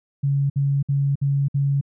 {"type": "tone bursts", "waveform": "sine", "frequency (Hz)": 139.8, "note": "C#3", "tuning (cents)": 15, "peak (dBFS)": -17, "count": 5, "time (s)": [0.23, 1.812], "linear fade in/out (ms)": 10, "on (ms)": 270, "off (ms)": 58, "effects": []}